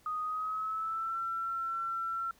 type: tone with pitch glide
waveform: sine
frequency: 1244.5 to 1349.3 Hz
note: D#6 to E6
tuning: 0 to +40 cents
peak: -32 dBFS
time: 0.06-2.31 s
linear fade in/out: 2 ms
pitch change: +140 cents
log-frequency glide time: 0.23-1.19 s
effects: pink hiss -64 dBFS RMS until 2.39 s